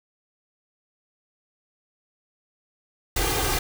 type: noise with comb filter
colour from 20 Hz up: pink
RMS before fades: -24 dBFS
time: 3.16-3.59 s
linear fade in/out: 5 ms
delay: 2.5 ms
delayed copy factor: +1
effects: none